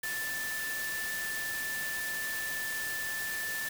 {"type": "tone in noise", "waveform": "sine", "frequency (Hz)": 1760, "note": "A6", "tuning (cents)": 0, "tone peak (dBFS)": -34, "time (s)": [0.03, 3.69], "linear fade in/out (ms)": 5, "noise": "white", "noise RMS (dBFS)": -39, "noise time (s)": [0.03, 3.69], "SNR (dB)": 2, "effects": []}